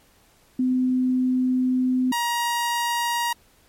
sine / sawtooth tone pair in turn, 254.8 / 947.1 Hz, C4 / A#5, -46 / +27 cents, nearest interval octave + major seventh, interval 2273 cents, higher second, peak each -18 dBFS, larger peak neither, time 0.59-2.12 / 2.12-3.33 s, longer first, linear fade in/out 5 ms, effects pink hiss -58 dBFS RMS until 3.68 s + MP3 64 kbps

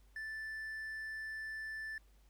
triangle tone, 1760 Hz, A6, in tune, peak -39 dBFS, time 0.16-1.98 s, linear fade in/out 2 ms, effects added 50 Hz sine -62 dBFS peak until 2.29 s + pink hiss -73 dBFS RMS until 2.29 s

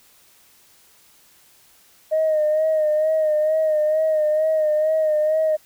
sine tone with vibrato, 620 Hz, D#5, 6 cents flat, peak -15 dBFS, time 2.11-5.57 s, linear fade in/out 20 ms, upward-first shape sine, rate 2.2 Hz, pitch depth 39 cents each way, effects tanh soft clip ceiling -12 dBFS + white hiss -54 dBFS RMS until 5.65 s

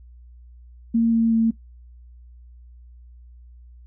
sine tone with pitch steps, 229.4 / 227.6 / 225.7 Hz, A#3 / A#3 / A3, -28 / -41 / +44 cents, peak -15 dBFS, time 0.94-1.51 s, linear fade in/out 10 ms, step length 190 ms, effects noise-tail reverb RT60 0.1 s tail -17 dB re dry + added 60 Hz sine -43 dBFS peak until 3.86 s

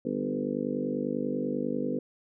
harmonic tone with a mistuned harmonic, 50.1 Hz, G1, 38 cents sharp, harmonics 3 / 4 / 5 / 6 / 7 / 8 / 9 / 10, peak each -42 / -37 / -32 / -35 / -45 / -38 / -36 / -36 dBFS, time 0.05-1.99 s, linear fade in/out 5 ms, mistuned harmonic 4, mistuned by -16 cents, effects none

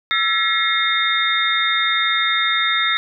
sine tone cluster, 1330 / 1714 / 1917 / 2139 / 3660 Hz, E6 / A6 / A#6 / C7 / A#7, +15 / -46 / +48 / +38 / -32 cents, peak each -22 / -26 / -24 / -21 / -20 dBFS, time 0.11-2.97 s, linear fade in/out 0 ms, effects none

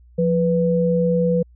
sine tone pair together, 174.62 / 493.9 Hz, F3 / B4, 0 / 0 cents, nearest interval octave + tritone, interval 1800 cents, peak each -18 dBFS, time 0.18-1.43 s, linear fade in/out 10 ms, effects added 60 Hz sine -46 dBFS peak until 1.55 s

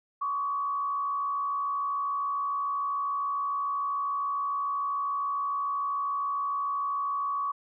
sine tone with frequency modulation, 1130 Hz, C#6, 33 cents sharp, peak -27 dBFS, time 0.21-7.52 s, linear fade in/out 10 ms, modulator 67 Hz, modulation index 0.54, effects none

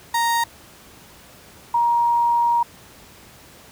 35% pulse / sine tone pair in turn, 932.3 / 944.2 Hz, A#5 / A#5, 0 / +22 cents, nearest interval unison, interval 22 cents, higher second, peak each -16 / -15 dBFS, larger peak second, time 0.14-0.44 / 1.74-2.63 s, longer second, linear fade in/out 5 ms, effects pink hiss -46 dBFS RMS until 3.71 s + high-pass 60 Hz 12 dB/octave

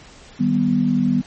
sine chord, Eb augmented, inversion none, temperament equal with one note detuned, 155.56 / 196 / 245.9 Hz, Eb3 / G3 / B3, 0 / 0 / -7 cents, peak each -23 / -20 / -17 dBFS, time 0.39-1.22 s, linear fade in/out 20 ms, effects pink hiss -44 dBFS RMS until 1.26 s + MP3 32 kbps

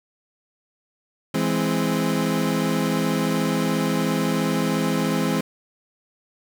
30% pulse chord, E augmented, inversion none, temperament equal, 164.81 / 207.7 / 261.6 Hz, E3 / G#3 / B#3, 0 / 0 / 0 cents, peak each -22 dBFS, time 1.34-5.41 s, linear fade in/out 5 ms, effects none

